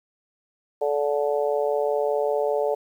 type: harmonic tone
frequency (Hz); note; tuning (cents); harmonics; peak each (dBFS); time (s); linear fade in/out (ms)
145.1; D3; -21; 3 / 4 / 5 / 6; -24 / -24 / -30 / -33; 0.81-2.75; 10
effects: 9-bit